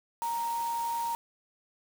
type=tone in noise; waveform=sine; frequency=932.3 Hz; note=A#5; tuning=in tune; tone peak=-29 dBFS; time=0.22-1.15 s; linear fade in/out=0 ms; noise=white; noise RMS=-44 dBFS; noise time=0.22-1.15 s; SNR=+12 dB; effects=none